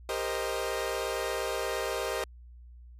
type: chord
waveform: sawtooth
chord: C minor seventh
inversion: second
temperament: equal with one note detuned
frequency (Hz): 397.7 / 466.2 / 523.3 / 622.3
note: G4 / Bb4 / C5 / Eb5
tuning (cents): +25 / 0 / 0 / 0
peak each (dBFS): -32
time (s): 0.09-2.24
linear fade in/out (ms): 2
effects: added 60 Hz sine -47 dBFS peak until 2.99 s + resampled to 32000 Hz